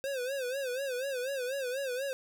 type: tone with vibrato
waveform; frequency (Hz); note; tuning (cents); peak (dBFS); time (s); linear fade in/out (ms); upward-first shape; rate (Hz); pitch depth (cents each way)
square; 523.3; C5; 0; -33; 0.04-2.13; 0; sine; 4.1; 120
effects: none